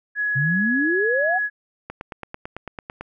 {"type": "tone", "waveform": "sine", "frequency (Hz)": 1681, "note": "G#6", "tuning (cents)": 20, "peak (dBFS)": -20, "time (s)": [0.15, 1.5], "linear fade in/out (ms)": 50}
{"type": "exponential sweep", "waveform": "sine", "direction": "up", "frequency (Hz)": [129.7, 777], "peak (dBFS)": -20, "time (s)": [0.35, 1.39], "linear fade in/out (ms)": 20}
{"type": "click train", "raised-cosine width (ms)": 0.5, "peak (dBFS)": -17, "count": 11, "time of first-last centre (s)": [1.9, 3.01], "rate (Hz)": 9.01}
{"effects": []}